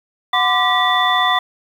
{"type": "tone cluster", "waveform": "sine", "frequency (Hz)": [734, 1021, 1176, 1943, 3511], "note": ["F#5", "C6", "D6", "B6", "A7"], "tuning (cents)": [-14, -43, 2, -29, -4], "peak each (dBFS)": -19, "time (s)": [0.33, 1.39], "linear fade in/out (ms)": 5, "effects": ["tanh soft clip ceiling -1 dBFS", "7-bit"]}